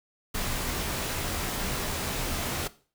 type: noise with comb filter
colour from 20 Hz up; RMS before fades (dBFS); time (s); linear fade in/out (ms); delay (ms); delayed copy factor
pink; -31; 0.34-2.68; 10; 19; -0.5
effects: noise-tail reverb RT60 0.4 s tail -17 dB re dry